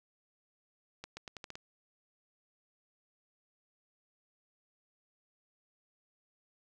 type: accelerating click train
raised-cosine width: 0.2 ms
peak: -26 dBFS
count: 7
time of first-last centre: 1.04-1.555 s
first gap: 130 ms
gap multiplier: 0.83
effects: none